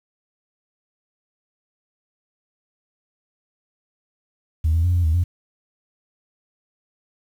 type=tone with pitch steps; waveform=sine; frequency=79.2 / 82.7 / 88.6 / 87.3 / 79.1 / 87.7 Hz; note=D#2 / E2 / F2 / F2 / D#2 / F2; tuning=+31 / +6 / +25 / 0 / +29 / +8 cents; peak=-14 dBFS; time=4.64-5.24 s; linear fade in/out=10 ms; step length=100 ms; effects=tanh soft clip ceiling -12 dBFS + 8-bit